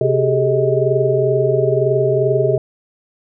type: tone cluster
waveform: sine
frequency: 131.2 / 386.4 / 407.3 / 429.4 / 630 Hz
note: C3 / G4 / G#4 / A4 / D#5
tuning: +5 / -25 / -34 / -42 / +21 cents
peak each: -19 dBFS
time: 0.01-2.58 s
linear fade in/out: 2 ms
effects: none